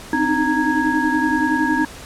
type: tone cluster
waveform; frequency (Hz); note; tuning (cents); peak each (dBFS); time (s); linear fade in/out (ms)
sine; 259 / 302.2 / 312.9 / 927 / 1655; C4 / D4 / D#4 / A#5 / G#6; -17 / +50 / +10 / -10 / -6; -22; 0.13-1.85; 2
effects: pink hiss -37 dBFS RMS until 2.05 s + low-pass 11000 Hz 12 dB/octave